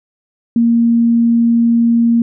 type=tone; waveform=sine; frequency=233.1 Hz; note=A#3; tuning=in tune; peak=-8 dBFS; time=0.56-2.22 s; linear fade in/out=2 ms; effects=none